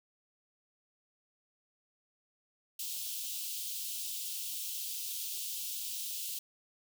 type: high-pass noise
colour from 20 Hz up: white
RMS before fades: -39 dBFS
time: 2.79-6.39 s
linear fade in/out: 5 ms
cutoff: 2800 Hz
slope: 48 dB/octave
effects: none